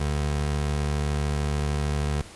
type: tone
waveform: 25% pulse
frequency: 73.42 Hz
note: D2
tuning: in tune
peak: -20 dBFS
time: 0-2.22 s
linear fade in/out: 5 ms
effects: pink hiss -45 dBFS RMS until 2.35 s + resampled to 24000 Hz